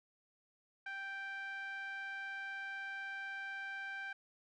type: tone with low-pass filter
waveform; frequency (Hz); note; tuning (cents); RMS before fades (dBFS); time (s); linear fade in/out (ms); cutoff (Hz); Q
5% pulse; 784; G5; 0; -44; 0.86-4.13; 5; 1800; 5.3
effects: none